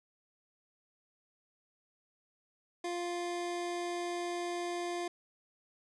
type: tone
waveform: 25% pulse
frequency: 349.2 Hz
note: F4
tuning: in tune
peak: -31 dBFS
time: 2.84-5.08 s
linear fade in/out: 5 ms
effects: resampled to 22050 Hz